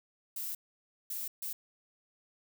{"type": "noise bursts at uneven times", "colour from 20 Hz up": "violet", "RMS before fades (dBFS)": -38, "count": 3, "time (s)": [[0.36, 0.55], [1.1, 1.28], [1.42, 1.53]], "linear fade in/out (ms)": 5, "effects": []}